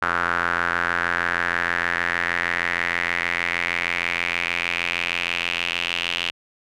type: tone with band-pass filter sweep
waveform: sawtooth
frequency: 86.4 Hz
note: F2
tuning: 18 cents flat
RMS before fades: -24 dBFS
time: 0.02-6.31 s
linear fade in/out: 5 ms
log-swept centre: 1400 to 2900 Hz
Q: 4.4
effects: none